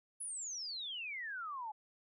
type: exponential sweep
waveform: sine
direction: down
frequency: 10610 to 830.6 Hz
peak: -40 dBFS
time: 0.2-1.72 s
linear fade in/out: 10 ms
effects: none